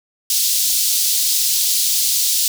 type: high-pass noise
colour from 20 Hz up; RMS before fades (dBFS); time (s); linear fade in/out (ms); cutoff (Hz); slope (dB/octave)
pink; -17; 0.3-2.48; 2; 4000; 24
effects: none